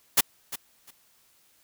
white noise with echo, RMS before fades -18 dBFS, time 0.17-0.21 s, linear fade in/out 10 ms, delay 350 ms, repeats 2, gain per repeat -15 dB, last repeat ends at 0.91 s, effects white hiss -63 dBFS RMS until 1.63 s

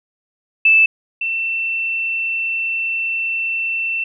sine tone pair in turn, 2637 / 2685 Hz, E7 / E7, 0 / +31 cents, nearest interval unison, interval 31 cents, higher second, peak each -8 / -18 dBFS, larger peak first, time 0.65-0.86 / 1.21-4.04 s, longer second, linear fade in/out 5 ms, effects none

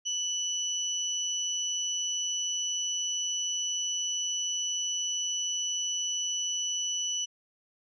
sine tone pair together, 2969 / 5938 Hz, F#7 / F#8, +5 / +5 cents, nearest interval octave, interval 1200 cents, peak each -32 / -31 dBFS, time 0.05-7.26 s, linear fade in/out 20 ms, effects none

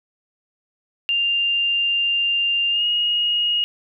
sine tone with pitch glide, 2794 to 2874 Hz, F7 to F7, 0 to +49 cents, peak -17 dBFS, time 1.09-3.64 s, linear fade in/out 0 ms, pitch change +49 cents, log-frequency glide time 2.7-2.85 s, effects none

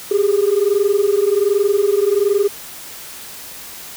sine tone pair together, 394 / 415.3 Hz, G4 / G#4, +9 / 0 cents, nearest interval minor second, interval 91 cents, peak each -14 dBFS, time 0.11-2.48 s, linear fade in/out 5 ms, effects tanh soft clip ceiling -8 dBFS + white hiss -34 dBFS RMS until 3.96 s

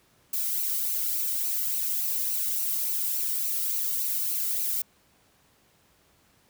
violet noise with flanger, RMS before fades -28 dBFS, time 0.33-4.82 s, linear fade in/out 5 ms, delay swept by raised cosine 0.57 to 1.21 ms, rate 3.5 Hz, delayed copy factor -0.5, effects pink hiss -63 dBFS RMS until 6.49 s + high-pass 60 Hz 12 dB/octave

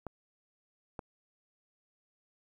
clicks, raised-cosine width 1 ms, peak -25 dBFS, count 2, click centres 0.067 / 0.992 s, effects 10-bit

